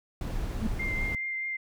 brown noise, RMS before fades -32 dBFS, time 0.21-1.15 s, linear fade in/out 2 ms
sine tone with exponential growth, 220 Hz, A3, in tune, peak -24 dBFS, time 0.52-0.67 s, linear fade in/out 5 ms, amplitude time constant 32 ms
sine tone with vibrato, 2098 Hz, C7, 4 cents sharp, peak -30 dBFS, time 0.79-1.57 s, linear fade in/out 10 ms, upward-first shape triangle, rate 4.8 Hz, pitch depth 16 cents each way
effects none

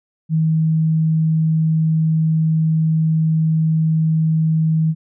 sine tone, 159.3 Hz, D#3, 41 cents sharp, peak -13 dBFS, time 0.29-4.95 s, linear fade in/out 50 ms, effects none

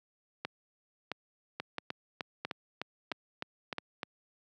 two click trains, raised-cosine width 0.3 ms, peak -19 / -18 dBFS, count 9 / 6, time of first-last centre 1.6-4.032 / 0.45-3.783 s, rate 3.29 / 1.5 Hz, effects high-pass 150 Hz 12 dB/octave

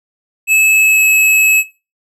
square tone with pitch glide, 2600 to 2582 Hz, E7 to E7, -24 to -37 cents, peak -8 dBFS, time 0.47-1.64 s, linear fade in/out 50 ms, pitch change -13 cents, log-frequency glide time 0.67-1.02 s, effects noise-tail reverb RT60 0.3 s tail -19 dB re dry

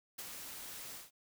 white noise with ADSR envelope, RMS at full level -43 dBFS, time 0.18-1.11 s, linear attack 10 ms, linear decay 39 ms, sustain -4 dB, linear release 160 ms, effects none

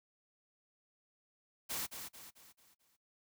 white noise with echo, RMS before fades -39 dBFS, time 1.69-1.87 s, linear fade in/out 20 ms, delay 220 ms, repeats 5, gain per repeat -7 dB, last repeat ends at 2.97 s, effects noise-tail reverb RT60 0.1 s tail -18 dB re dry

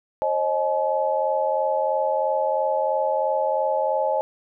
sine tone cluster, 536 / 619 / 855 Hz, C5 / D#5 / A5, +42 / -9 / -50 cents, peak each -24 dBFS, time 0.22-4.21 s, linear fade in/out 0 ms, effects none

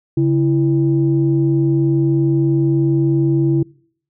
sine tone pair together, 139.46 / 332.1 Hz, C#3 / E4, +11 / +13 cents, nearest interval octave + minor third, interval 1502 cents, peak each -14 dBFS, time 0.17-3.63 s, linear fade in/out 5 ms, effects noise-tail reverb RT60 0.6 s tail -25 dB re dry + tanh soft clip ceiling -5 dBFS

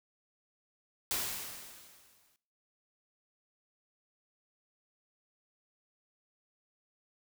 white noise with exponential decay, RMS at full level -32 dBFS, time 1.11-2.36 s, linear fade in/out 0 ms, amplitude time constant 270 ms, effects noise-tail reverb RT60 0.5 s tail -18 dB re dry

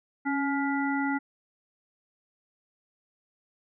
harmonic tone with a mistuned harmonic, 282.2 Hz, C#4, 31 cents sharp, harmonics 1 / 3 / 5 / 7, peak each -27 / -32 / -34 / -35 dBFS, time 0.25-1.19 s, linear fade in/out 20 ms, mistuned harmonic 1, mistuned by -35 cents, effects none

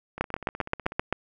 two click trains, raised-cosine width 0.5 ms, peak -9 / -22 dBFS, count 8 / 13, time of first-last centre 0.21-1.126 / 0.18-0.921 s, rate 7.64 / 16.2 Hz, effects none

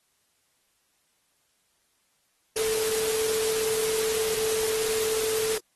sine tone in noise, 440 Hz, A4, in tune, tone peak -26 dBFS, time 2.56-5.58 s, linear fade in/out 5 ms, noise white, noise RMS -30 dBFS, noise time 2.56-5.58 s, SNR +1 dB, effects white hiss -70 dBFS RMS until 5.75 s + AAC 32 kbps

